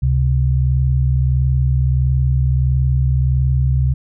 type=tone pair together; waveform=sine; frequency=69.3 / 130.82 Hz; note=C#2 / C3; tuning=0 / 0 cents; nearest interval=major seventh; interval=1100 cents; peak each=-15 dBFS; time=0.02-3.94 s; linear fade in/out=10 ms; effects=none